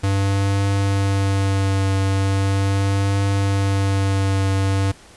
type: tone with vibrato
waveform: square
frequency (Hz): 98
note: G2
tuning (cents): 0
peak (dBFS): -17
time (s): 0.03-4.92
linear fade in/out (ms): 10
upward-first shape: triangle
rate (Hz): 0.39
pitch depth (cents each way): 20
effects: pink hiss -46 dBFS RMS until 5.16 s + resampled to 24000 Hz